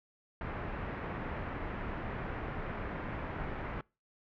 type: low-pass noise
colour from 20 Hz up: pink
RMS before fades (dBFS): -39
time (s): 0.41-3.81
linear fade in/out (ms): 2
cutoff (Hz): 2100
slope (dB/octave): 24
effects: noise-tail reverb RT60 0.3 s tail -25 dB re dry